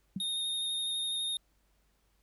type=tone with exponential decay; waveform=sine; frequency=190.2 Hz; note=F#3; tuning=48 cents sharp; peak=-29 dBFS; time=0.16-0.24 s; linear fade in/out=5 ms; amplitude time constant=16 ms
type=tone with vibrato; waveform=square; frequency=3692 Hz; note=A#7; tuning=17 cents flat; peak=-32 dBFS; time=0.2-1.37 s; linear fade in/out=2 ms; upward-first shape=square; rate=12 Hz; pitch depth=13 cents each way
effects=added 50 Hz sine -70 dBFS peak until 2.22 s + pink hiss -74 dBFS RMS until 2.22 s